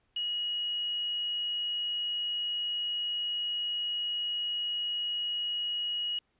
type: tone with quantisation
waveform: sine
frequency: 2900 Hz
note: F#7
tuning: 35 cents flat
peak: -30 dBFS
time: 0.16-6.19 s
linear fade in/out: 5 ms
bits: 7
effects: pink hiss -74 dBFS RMS until 6.39 s + resampled to 8000 Hz